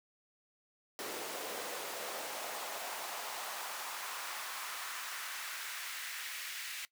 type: noise with high-pass filter sweep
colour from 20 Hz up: pink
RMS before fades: -42 dBFS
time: 0.99-6.85 s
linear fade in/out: 0 ms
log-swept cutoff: 400 to 2200 Hz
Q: 1.6
effects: noise-tail reverb RT60 0.1 s tail -19 dB re dry